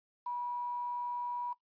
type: tone with quantisation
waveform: sine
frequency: 971 Hz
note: B5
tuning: 30 cents flat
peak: -35 dBFS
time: 0.26-1.53 s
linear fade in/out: 5 ms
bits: 10
effects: noise-tail reverb RT60 0.1 s tail -17 dB re dry + resampled to 11025 Hz